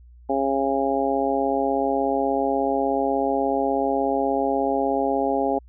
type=harmonic tone; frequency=136.5 Hz; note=C#3; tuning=26 cents flat; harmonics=2 / 3 / 4 / 5 / 6; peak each=-26 / -26 / -26 / -26 / -26 dBFS; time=0.29-5.59 s; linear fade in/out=10 ms; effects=added 60 Hz sine -45 dBFS peak until 5.68 s